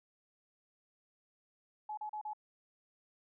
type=tone bursts; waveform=sine; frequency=850 Hz; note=G#5; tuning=40 cents sharp; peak=-38 dBFS; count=4; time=1.89-2.334 s; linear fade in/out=5 ms; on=84 ms; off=36 ms; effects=none